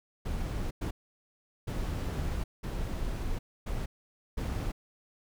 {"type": "noise bursts at uneven times", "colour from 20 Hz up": "brown", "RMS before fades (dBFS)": -33, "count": 6, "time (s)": [[0.25, 0.71], [0.81, 0.91], [1.67, 2.44], [2.63, 3.39], [3.66, 3.86], [4.37, 4.72]], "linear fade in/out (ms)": 10, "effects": []}